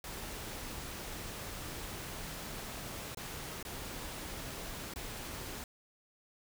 pink noise with dropouts, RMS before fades -43 dBFS, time 0.04-5.64 s, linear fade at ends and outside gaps 2 ms, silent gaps 3.148-3.171 / 3.628-3.65 / 4.938-4.959 s, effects none

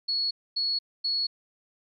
sine tone bursts, 4365 Hz, C#8, 28 cents flat, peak -24 dBFS, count 3, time 0.08-1.27 s, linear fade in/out 10 ms, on 230 ms, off 250 ms, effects MP3 96 kbps

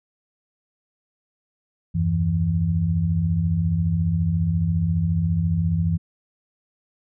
sine tone cluster, 78.8 / 93.3 / 165.3 Hz, D#2 / F#2 / E3, +23 / +15 / +5 cents, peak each -29 / -22 / -21 dBFS, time 1.94-5.98 s, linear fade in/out 20 ms, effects none

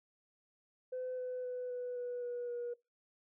sine tone with pitch steps, 508 / 503.3 / 498.7 / 494.1 / 489.6 / 485.1 / 480.6 Hz, B4 / B4 / B4 / B4 / B4 / B4 / B4, +49 / +33 / +17 / +1 / -15 / -31 / -47 cents, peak -36 dBFS, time 0.92-2.74 s, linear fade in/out 10 ms, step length 260 ms, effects noise-tail reverb RT60 0.2 s tail -21 dB re dry + tanh soft clip ceiling -34 dBFS

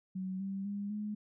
sine tone with pitch steps, 187.6 / 194.78 / 202.2 / 210 Hz, F#3 / G3 / G#3 / G#3, +24 / -11 / -46 / +19 cents, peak -35 dBFS, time 0.15-1.15 s, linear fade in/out 10 ms, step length 250 ms, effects none

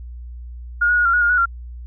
sine tone with pitch steps, 1426 / 1456 / 1443 / 1378 / 1454 / 1415 / 1468 / 1380 Hz, F6 / F#6 / F#6 / F6 / F#6 / F6 / F#6 / F6, +36 / -28 / -44 / -24 / -31 / +22 / -14 / -21 cents, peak -13 dBFS, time 0.81-1.458 s, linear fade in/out 10 ms, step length 81 ms, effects added 60 Hz sine -31 dBFS peak until 1.86 s

